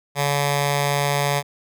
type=tone with notch filter; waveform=10% pulse; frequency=142.9 Hz; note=D3; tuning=47 cents flat; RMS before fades=-21 dBFS; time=0.15-1.43 s; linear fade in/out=50 ms; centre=300 Hz; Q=0.72; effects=none